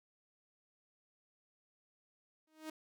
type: tone with exponential growth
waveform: sawtooth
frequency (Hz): 313.1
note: D#4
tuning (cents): +11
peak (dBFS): -36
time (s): 2.47-2.7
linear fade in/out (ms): 5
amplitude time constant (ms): 49
effects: none